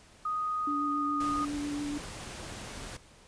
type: tone with pitch glide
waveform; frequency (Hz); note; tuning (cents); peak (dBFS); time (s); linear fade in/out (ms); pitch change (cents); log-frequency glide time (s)
sine; 1244.5 to 1235.2; D#6 to D#6; 0 to -13; -29; 0.25-1.45; 5; -13; 0.67-1.09
type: tone with vibrato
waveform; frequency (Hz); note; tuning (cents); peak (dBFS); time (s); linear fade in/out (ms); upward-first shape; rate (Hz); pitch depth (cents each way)
sine; 290.6; D4; -18; -32; 0.67-1.98; 5; square; 7.2; 10
type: noise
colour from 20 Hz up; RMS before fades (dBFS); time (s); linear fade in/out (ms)
pink; -42; 1.2-2.97; 5
effects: pink hiss -57 dBFS RMS until 3.27 s + resampled to 22050 Hz